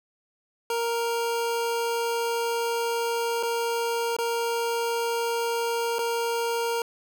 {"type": "tone with dropouts", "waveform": "25% pulse", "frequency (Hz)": 466.2, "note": "A#4", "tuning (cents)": 0, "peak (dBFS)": -21, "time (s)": [0.7, 6.82], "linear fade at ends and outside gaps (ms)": 2, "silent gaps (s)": [[3.428, 3.432], [4.166, 4.186], [5.985, 5.99]], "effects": []}